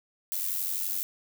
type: noise with amplitude modulation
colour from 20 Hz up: violet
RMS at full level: -28 dBFS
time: 0.32-1.03 s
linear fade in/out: 0 ms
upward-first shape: sine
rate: 91.9 Hz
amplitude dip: 65%
effects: none